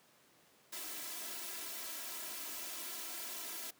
white noise with comb filter, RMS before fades -44 dBFS, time 0.72-3.71 s, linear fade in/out 10 ms, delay 3 ms, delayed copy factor +0.9, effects pink hiss -66 dBFS RMS until 3.79 s + high-pass 200 Hz 12 dB/octave

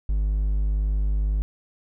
triangle tone, 51 Hz, G#1, 31 cents flat, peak -18 dBFS, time 0.09-1.42 s, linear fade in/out 0 ms, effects none

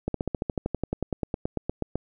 slowing click train, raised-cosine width 2 ms, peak -13 dBFS, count 21, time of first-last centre 0.08-1.956 s, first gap 63 ms, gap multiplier 1.04, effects none

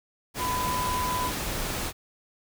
sine tone in noise, 1000 Hz, B5, 21 cents sharp, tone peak -27 dBFS, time 0.38-1.32 s, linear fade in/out 50 ms, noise pink, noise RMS -31 dBFS, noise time 0.34-1.93 s, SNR +1 dB, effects none

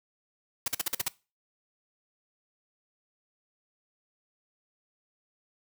white noise bursts, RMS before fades -28 dBFS, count 7, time 0.66-1.083 s, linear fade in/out 5 ms, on 21 ms, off 46 ms, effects noise-tail reverb RT60 0.3 s tail -21 dB re dry

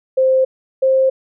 sine tone pair in turn, 523.3 / 528.2 Hz, C5 / C5, 0 / +16 cents, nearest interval unison, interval 16 cents, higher second, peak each -10 dBFS, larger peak neither, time 0.17-0.45 / 0.82-1.1 s, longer neither, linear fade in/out 10 ms, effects none

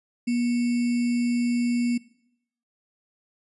sine tone with sample-and-hold, 240 Hz, B3, 49 cents flat, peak -21 dBFS, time 0.27-1.98 s, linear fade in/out 10 ms, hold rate 2450 Hz, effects noise-tail reverb RT60 0.8 s tail -21 dB re dry + resampled to 24000 Hz

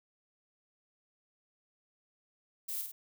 violet noise with echo, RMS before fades -38 dBFS, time 2.68-2.82 s, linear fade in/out 10 ms, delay 50 ms, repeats 2, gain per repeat -4 dB, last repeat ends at 2.92 s, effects none

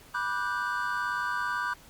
triangle chord, G major seventh, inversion first, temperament just, 980 / 1176 / 1470 / 1568 Hz, B5 / D6 / F#6 / G6, -14 / +2 / -12 / 0 cents, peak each -32 dBFS, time 0.14-1.74 s, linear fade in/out 10 ms, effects pink hiss -54 dBFS RMS until 1.89 s + Opus 48 kbps

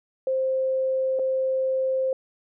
sine tone with dropouts, 525 Hz, C5, 6 cents sharp, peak -21 dBFS, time 0.27-2.13 s, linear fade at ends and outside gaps 2 ms, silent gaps 1.19-1.194 s, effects none

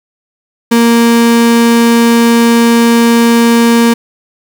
35% pulse tone, 233.1 Hz, A#3, in tune, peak -3 dBFS, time 0.71-3.94 s, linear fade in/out 10 ms, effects 7-bit

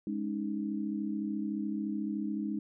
sine chord, Ab suspended fourth, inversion none, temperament equal, 207.7 / 277.2 / 311.1 Hz, Ab3 / Db4 / Eb4, 0 / 0 / 0 cents, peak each -34 / -39 / -36 dBFS, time 0.07-2.59 s, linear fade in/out 2 ms, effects none

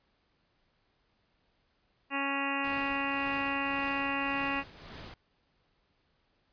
harmonic tone, 277.2 Hz, C#4, in tune, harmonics 1 / 2 / 3 / 4 / 5 / 6 / 7 / 8 / 9 / 10, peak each -36 / -42 / -38 / -37 / -42 / -42 / -38 / -47 / -38 / -38 dBFS, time 2.1-4.64 s, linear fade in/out 50 ms
pink noise with tremolo, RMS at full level -45 dBFS, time 2.64-5.14 s, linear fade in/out 2 ms, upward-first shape triangle, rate 1.8 Hz, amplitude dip 65%
effects pink hiss -73 dBFS RMS until 6.52 s + resampled to 11025 Hz

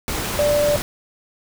sine tone in noise, 587.3 Hz, D5, in tune, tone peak -15 dBFS, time 0.39-0.76 s, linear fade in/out 0 ms, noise pink, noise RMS -25 dBFS, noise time 0.08-0.82 s, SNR +7 dB, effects none

